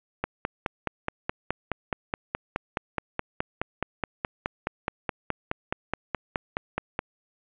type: click train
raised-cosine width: 0.5 ms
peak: -11 dBFS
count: 33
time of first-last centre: 0.24-6.991 s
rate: 4.74 Hz
effects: resampled to 8000 Hz + 8-bit

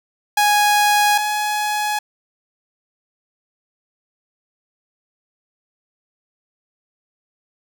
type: tone pair in turn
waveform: sawtooth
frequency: 830 / 840.6 Hz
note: G#5 / G#5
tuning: -1 / +21 cents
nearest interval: unison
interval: 22 cents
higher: second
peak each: -9 / -15 dBFS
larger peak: first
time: 0.37-1.18 / 1.18-1.99 s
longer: neither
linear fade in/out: 5 ms
effects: none

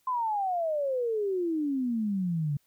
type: exponential sweep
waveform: sine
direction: down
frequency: 1042 to 140 Hz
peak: -26 dBFS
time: 0.07-2.57 s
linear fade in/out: 5 ms
effects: white hiss -70 dBFS RMS until 2.66 s

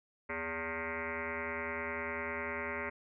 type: tone with frequency modulation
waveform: sine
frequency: 1240 Hz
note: D#6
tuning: 6 cents flat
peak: -35 dBFS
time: 0.29-2.9 s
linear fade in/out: 10 ms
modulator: 166 Hz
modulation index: 6.1
effects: none

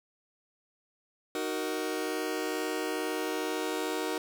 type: chord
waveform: sawtooth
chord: D# minor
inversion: none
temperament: just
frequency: 311.1 / 373.4 / 466.7 Hz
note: D#4 / F#4 / A#4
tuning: 0 / +16 / +2 cents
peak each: -31 dBFS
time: 1.35-4.18 s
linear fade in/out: 2 ms
effects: none

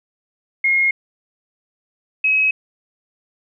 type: tone pair in turn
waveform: sine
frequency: 2148 / 2554 Hz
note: C7 / D#7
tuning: +45 / +45 cents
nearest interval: minor third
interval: 300 cents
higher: second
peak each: -13 dBFS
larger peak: neither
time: 0.64-0.91 / 2.24-2.51 s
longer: neither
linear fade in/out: 5 ms
effects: none

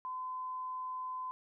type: tone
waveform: sine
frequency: 1021 Hz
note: C6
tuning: 43 cents flat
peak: -37 dBFS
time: 0.05-1.31 s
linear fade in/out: 0 ms
effects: none

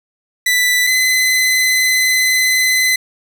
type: tone pair in turn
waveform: sawtooth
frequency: 1984 / 2028 Hz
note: B6 / B6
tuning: +7 / +45 cents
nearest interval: unison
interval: 38 cents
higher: second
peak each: -8 dBFS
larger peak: neither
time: 0.46-0.87 / 0.87-2.96 s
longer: second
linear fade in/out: 5 ms
effects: none

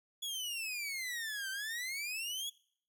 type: exponential two-way sweep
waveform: sawtooth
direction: down then up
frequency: 3408 to 1533 to 3408 Hz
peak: -34 dBFS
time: 0.22-2.5 s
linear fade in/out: 10 ms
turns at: 1.5 s
effects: noise-tail reverb RT60 0.6 s tail -23 dB re dry

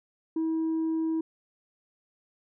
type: tone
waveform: sine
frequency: 322.3 Hz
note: E4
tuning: 39 cents flat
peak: -23 dBFS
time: 0.36-1.21 s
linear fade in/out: 5 ms
effects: tanh soft clip ceiling -24 dBFS

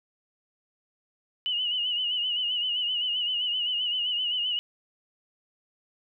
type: tone with vibrato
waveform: sine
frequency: 2936 Hz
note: F#7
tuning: 14 cents flat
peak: -25 dBFS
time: 1.46-4.59 s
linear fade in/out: 0 ms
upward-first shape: sine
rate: 7.7 Hz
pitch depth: 63 cents each way
effects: none

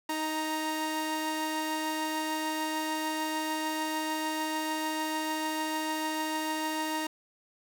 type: tone pair together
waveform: sawtooth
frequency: 313 / 932.3 Hz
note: D#4 / A#5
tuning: +10 / 0 cents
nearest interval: octave + perfect fifth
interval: 1890 cents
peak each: -29 / -29 dBFS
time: 0.09-7.07 s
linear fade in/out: 5 ms
effects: none

